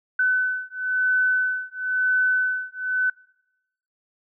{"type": "beating tone pair", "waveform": "sine", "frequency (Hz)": [1508, 1508.99], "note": ["F#6", "F#6"], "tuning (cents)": [32, 34], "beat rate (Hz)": 0.99, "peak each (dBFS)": -23, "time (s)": [0.19, 3.1], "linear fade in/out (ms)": 5, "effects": ["noise-tail reverb RT60 0.9 s tail -24 dB re dry"]}